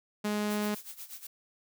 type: tone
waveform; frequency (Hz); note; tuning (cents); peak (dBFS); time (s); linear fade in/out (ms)
sawtooth; 209.1; G#3; +12; -25; 0.24-0.75; 10
type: noise with tremolo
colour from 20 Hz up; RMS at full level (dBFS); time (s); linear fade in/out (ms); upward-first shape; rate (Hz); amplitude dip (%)
blue; -42; 0.5-1.27; 5; sine; 8.2; 80
effects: none